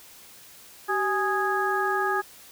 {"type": "harmonic tone with a mistuned harmonic", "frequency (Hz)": 414, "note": "G#4", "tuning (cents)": -5, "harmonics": [1, 2, 3, 4], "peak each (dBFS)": [-28, -28, -28, -28], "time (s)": [0.88, 2.22], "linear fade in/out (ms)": 20, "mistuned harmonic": 1, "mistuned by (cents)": -130, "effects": ["white hiss -49 dBFS RMS until 2.51 s"]}